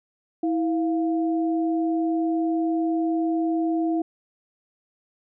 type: tone pair together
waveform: sine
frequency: 325.5 / 698.5 Hz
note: E4 / F5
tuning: -22 / 0 cents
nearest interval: octave + minor second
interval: 1322 cents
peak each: -21 / -30 dBFS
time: 0.43-4.02 s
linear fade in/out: 5 ms
effects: none